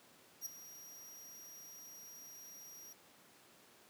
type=tone with ADSR envelope; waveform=25% pulse; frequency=5710 Hz; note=F8; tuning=37 cents sharp; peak=-33 dBFS; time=0.41-2.93 s; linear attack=49 ms; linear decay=9 ms; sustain=-14 dB; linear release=4 ms; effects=pink hiss -63 dBFS RMS until 3.89 s + high-pass 200 Hz 12 dB/octave